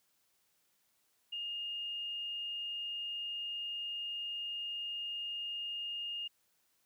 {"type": "tone", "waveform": "sine", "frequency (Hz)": 2835, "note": "F7", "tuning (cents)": 25, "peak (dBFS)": -37, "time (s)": [1.32, 6.28], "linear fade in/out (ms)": 10, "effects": ["white hiss -75 dBFS RMS until 6.85 s", "high-pass 60 Hz 12 dB/octave"]}